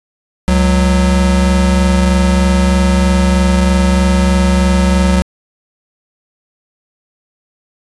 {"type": "tone pair together", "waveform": "square", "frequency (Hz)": [69.19, 184.4], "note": ["C#2", "F#3"], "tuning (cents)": [-3, -6], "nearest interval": "octave + perfect fourth", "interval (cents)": 1697, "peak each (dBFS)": -12, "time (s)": [0.48, 5.22], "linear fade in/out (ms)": 0, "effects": ["resampled to 24000 Hz"]}